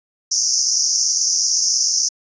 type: band-pass noise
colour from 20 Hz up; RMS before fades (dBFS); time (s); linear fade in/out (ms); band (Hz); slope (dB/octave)
pink; -18; 0.31-2.09; 10; 5200 to 6500; 96
effects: resampled to 16000 Hz